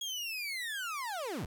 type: linear sweep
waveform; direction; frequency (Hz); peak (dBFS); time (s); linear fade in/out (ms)
30% pulse; down; 3322 to 51.91; -33; 0.01-1.46; 5
effects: none